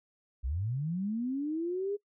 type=linear sweep; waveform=sine; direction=up; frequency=54.9 to 415.3 Hz; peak=-30 dBFS; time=0.43-1.97 s; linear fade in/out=20 ms; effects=noise-tail reverb RT60 0.1 s tail -23 dB re dry